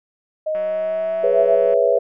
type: tone with pitch glide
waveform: sine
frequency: 622.3 to 667 Hz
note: D#5 to E5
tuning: 0 to +20 cents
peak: -19 dBFS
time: 0.46-1.56 s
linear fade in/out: 10 ms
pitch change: +120 cents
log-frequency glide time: 0.6-1.38 s
type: click train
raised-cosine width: 0.5 ms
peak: -24 dBFS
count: 223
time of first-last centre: 0.55-1.737 s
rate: 187 Hz
type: chord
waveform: sine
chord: C# minor seventh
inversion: second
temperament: equal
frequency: 415.3 / 493.9 / 554.4 / 659.3 Hz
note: G#4 / B4 / C#5 / E5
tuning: 0 / 0 / 0 / 0 cents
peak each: -22 / -17 / -18 / -19 dBFS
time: 1.23-1.99 s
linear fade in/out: 10 ms
effects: none